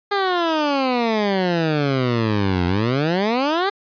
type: exponential two-way sweep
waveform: 15% pulse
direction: down then up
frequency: 410.9 to 86.6 to 410.9 Hz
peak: -11 dBFS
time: 0.11-3.7 s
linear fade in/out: 10 ms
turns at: 2.66 s
effects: resampled to 11025 Hz